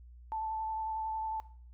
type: tone with vibrato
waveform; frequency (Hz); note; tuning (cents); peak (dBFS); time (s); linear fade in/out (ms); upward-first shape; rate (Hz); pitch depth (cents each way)
sine; 879; A5; -2; -33; 0.32-1.4; 0; sine; 11; 13
effects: noise-tail reverb RT60 0.5 s tail -18 dB re dry + added 60 Hz sine -50 dBFS peak until 1.73 s